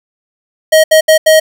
square tone bursts at uneven times, 630 Hz, D#5, 21 cents sharp, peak -4 dBFS, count 4, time 0.72-0.84 / 0.91-1.01 / 1.08-1.18 / 1.26-1.4 s, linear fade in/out 10 ms, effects none

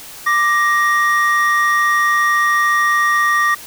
triangle tone pair together, 1181 / 1874.7 Hz, D6 / A#6, +9 / +9 cents, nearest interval minor sixth, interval 800 cents, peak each -13 dBFS, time 0.26-3.55 s, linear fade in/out 10 ms, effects white hiss -35 dBFS RMS until 3.66 s

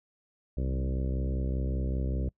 harmonic tone with a mistuned harmonic, 65.1 Hz, C2, 8 cents flat, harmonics 1 / 2 / 3 / 4 / 5 / 6 / 7 / 8 / 9, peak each -29 / -35 / -39 / -41 / -43 / -45 / -46 / -47 / -48 dBFS, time 0.57-2.29 s, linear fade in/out 5 ms, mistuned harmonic 2, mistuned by +28 cents, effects noise-tail reverb RT60 0.1 s tail -23 dB re dry

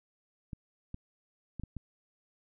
clicks, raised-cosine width 5 ms, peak -27 dBFS, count 5, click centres 0.532 / 0.944 / 1.597 / 1.636 / 1.767 s, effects none

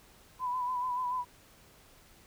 sine tone with vibrato, 998 Hz, B5, 18 cents sharp, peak -30 dBFS, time 0.39-1.25 s, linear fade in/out 50 ms, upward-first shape sine, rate 6.9 Hz, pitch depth 40 cents each way, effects pink hiss -59 dBFS RMS until 2.26 s

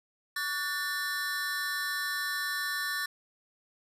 square tone cluster, 1137 / 1467 / 1780 / 4013 Hz, C#6 / F#6 / A6 / B7, +44 / -15 / +20 / +27 cents, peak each -40 / -40 / -33 / -40 dBFS, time 0.36-3.06 s, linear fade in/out 5 ms, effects resampled to 32000 Hz + 10-bit

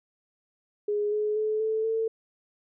sine tone with pitch steps, 415.3 / 423 / 430.9 / 439 / 447.2 Hz, G#4 / G#4 / A4 / A4 / A4, 0 / +32 / -36 / -4 / +28 cents, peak -24 dBFS, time 0.88-2.08 s, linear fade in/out 5 ms, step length 240 ms, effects none

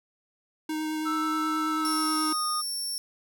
square tone with vibrato, 311.1 Hz, D#4, in tune, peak -29 dBFS, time 0.69-2.33 s, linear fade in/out 5 ms, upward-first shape sine, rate 9.3 Hz, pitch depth 10 cents each way
triangle tone with pitch glide, 1318.5 to 1230.2 Hz, E6 to D#6, 0 to -20 cents, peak -26 dBFS, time 1.05-2.62 s, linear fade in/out 20 ms, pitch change -120 cents, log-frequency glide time 1.69-2.46 s
25% pulse tone, 5450 Hz, F8, 43 cents flat, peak -25 dBFS, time 1.85-2.98 s, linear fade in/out 0 ms
effects none

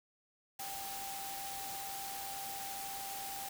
sine tone in noise, 787 Hz, G5, 7 cents sharp, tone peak -44 dBFS, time 0.59-3.49 s, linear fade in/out 5 ms, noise white, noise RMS -44 dBFS, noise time 0.59-3.49 s, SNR -3 dB, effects none

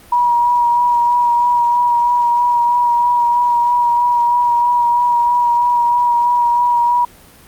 sine tone with vibrato, 960 Hz, B5, 49 cents flat, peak -10 dBFS, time 0.12-7.05 s, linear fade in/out 5 ms, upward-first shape sine, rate 3.1 Hz, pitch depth 17 cents each way, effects pink hiss -43 dBFS RMS until 7.47 s + Opus 32 kbps

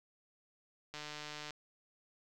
click train, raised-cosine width 0.2 ms, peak -27 dBFS, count 86, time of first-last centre 0.94-1.507 s, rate 150 Hz, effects none

